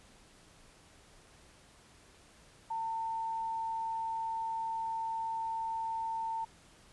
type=tone; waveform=sine; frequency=900 Hz; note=A5; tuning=39 cents sharp; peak=-33 dBFS; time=2.7-6.45 s; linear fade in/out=10 ms; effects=pink hiss -60 dBFS RMS until 6.92 s + resampled to 24000 Hz